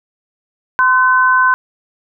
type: tone pair together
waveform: sine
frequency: 1030 / 1516.2 Hz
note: C6 / F#6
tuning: -28 / +42 cents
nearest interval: perfect fifth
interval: 670 cents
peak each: -11 dBFS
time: 0.79-1.54 s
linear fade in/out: 0 ms
effects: none